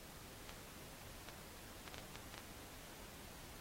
clicks, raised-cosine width 0.2 ms, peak -30 dBFS, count 8, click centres 0.494 / 1.287 / 1.878 / 1.944 / 1.982 / 2.156 / 2.342 / 2.379 s, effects pink hiss -56 dBFS RMS until 3.6 s + AAC 48 kbps

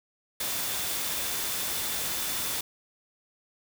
sine tone in noise, 3520 Hz, A7, in tune, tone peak -42 dBFS, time 0.4-2.61 s, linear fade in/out 5 ms, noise white, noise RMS -31 dBFS, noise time 0.4-2.61 s, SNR -14 dB, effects none

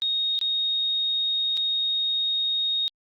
sine tone with dropouts, 3729 Hz, A#7, in tune, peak -22 dBFS, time 0.02-2.88 s, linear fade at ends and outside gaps 0 ms, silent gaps 0.39-0.413 / 1.57-1.574 s, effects Opus 32 kbps

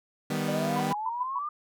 sawtooth chord, Eb augmented, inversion none, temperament equal with one note detuned, 155.56 / 197.7 / 246.9 Hz, Eb3 / G3 / B3, 0 / +15 / 0 cents, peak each -28 dBFS, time 0.3-0.93 s, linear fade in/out 5 ms
sine exponential sweep, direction up, 587.3 to 1221 Hz, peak -30 dBFS, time 0.48-1.49 s, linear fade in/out 5 ms
sine tone bursts, 995 Hz, B5, 13 cents sharp, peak -28 dBFS, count 5, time 0.76-1.39 s, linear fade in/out 5 ms, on 38 ms, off 110 ms
effects none

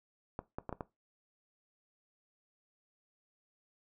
clicks, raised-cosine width 1 ms, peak -24 dBFS, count 5, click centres 0.391 / 0.585 / 0.693 / 0.727 / 0.808 s, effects noise-tail reverb RT60 0.2 s tail -17 dB re dry

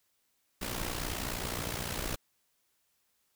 pink noise with amplitude modulation, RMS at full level -33 dBFS, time 0.61-2.16 s, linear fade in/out 10 ms, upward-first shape sine, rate 59.5 Hz, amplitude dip 70%, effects white hiss -75 dBFS RMS until 3.35 s

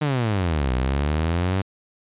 sawtooth exponential two-way sweep, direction down then up, 155.56 to 61.74 to 98.1 Hz, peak -16 dBFS, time 0.01-1.62 s, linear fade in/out 10 ms, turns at 0.73 s, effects resampled to 8000 Hz

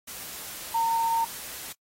sine tone in noise, 915 Hz, A#5, 32 cents flat, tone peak -22 dBFS, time 0.74-1.25 s, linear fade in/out 10 ms, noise white, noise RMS -39 dBFS, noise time 0.07-1.73 s, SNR +14 dB, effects noise-tail reverb RT60 0.1 s tail -25 dB re dry + AAC 48 kbps

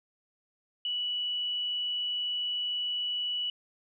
sine tone, 2949 Hz, F#7, 6 cents flat, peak -29 dBFS, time 0.85-3.5 s, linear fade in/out 2 ms, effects none

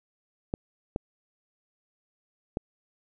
clicks, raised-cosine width 2 ms, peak -15 dBFS, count 3, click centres 0.539 / 0.961 / 2.571 s, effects none

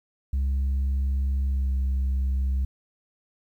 sine tone with pitch glide, 67.5 to 66.07 Hz, C#2 to C2, -45 to +17 cents, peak -19 dBFS, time 0.33-2.65 s, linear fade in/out 5 ms, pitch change -38 cents, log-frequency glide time 1.47-1.72 s, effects tanh soft clip ceiling -21 dBFS + 10-bit

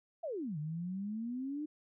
sine exponential two-way sweep, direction down then up, 706 to 146.83 to 308.2 Hz, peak -36 dBFS, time 0.23-1.66 s, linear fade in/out 10 ms, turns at 0.58 s, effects none

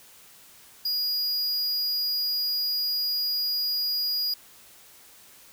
square tone, 4880 Hz, D#8, 34 cents flat, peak -25 dBFS, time 0.85-4.34 s, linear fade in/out 5 ms, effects white hiss -52 dBFS RMS until 5.52 s

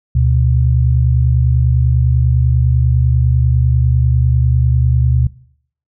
sine tone pair together, 73.42 / 123.47 Hz, D2 / B2, 0 / 0 cents, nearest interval major sixth, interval 900 cents, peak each -12 dBFS, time 0.15-5.27 s, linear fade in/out 5 ms, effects noise-tail reverb RT60 0.6 s tail -20 dB re dry

